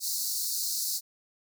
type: high-pass noise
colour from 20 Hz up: pink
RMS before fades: -31 dBFS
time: 0-1.01 s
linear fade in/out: 50 ms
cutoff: 4100 Hz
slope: 96 dB/octave
effects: none